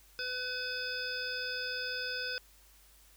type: harmonic tone with a mistuned harmonic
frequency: 502 Hz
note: B4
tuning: 28 cents sharp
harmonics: 1 / 3 / 5 / 7 / 9 / 10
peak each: -44 / -38 / -43 / -46 / -47 / -39 dBFS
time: 0.19-2.38 s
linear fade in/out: 0 ms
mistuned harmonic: 5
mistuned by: +30 cents
effects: added 50 Hz sine -62 dBFS peak until 3.16 s + white hiss -62 dBFS RMS until 3.16 s